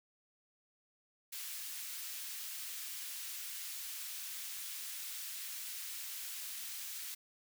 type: high-pass noise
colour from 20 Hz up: white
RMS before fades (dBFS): -44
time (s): 1.32-7.15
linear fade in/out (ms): 10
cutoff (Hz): 1900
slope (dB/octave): 12
effects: none